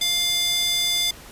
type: tone with high-pass filter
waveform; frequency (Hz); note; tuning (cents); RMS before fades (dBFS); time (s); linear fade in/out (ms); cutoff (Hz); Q
square; 701; F5; +6; -22; 0.01-1.11; 5; 3500; 2.3
effects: pink hiss -43 dBFS RMS until 1.31 s + resampled to 32000 Hz